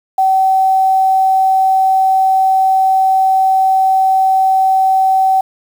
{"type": "tone with quantisation", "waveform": "sine", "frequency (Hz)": 764, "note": "G5", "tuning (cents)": -45, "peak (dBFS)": -8, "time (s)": [0.18, 5.41], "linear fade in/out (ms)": 5, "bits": 6, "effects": []}